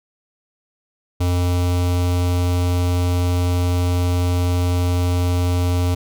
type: tone with notch filter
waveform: square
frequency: 88.8 Hz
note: F2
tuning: 29 cents sharp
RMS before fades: -18 dBFS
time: 1.2-5.95 s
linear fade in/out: 10 ms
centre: 1700 Hz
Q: 1.9
effects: none